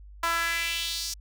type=tone with high-pass filter sweep; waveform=sawtooth; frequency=334.5 Hz; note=E4; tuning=25 cents sharp; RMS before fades=-29 dBFS; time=0.23-1.14 s; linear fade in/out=5 ms; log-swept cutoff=1100 to 5700 Hz; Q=2.7; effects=added 50 Hz sine -44 dBFS peak until 1.2 s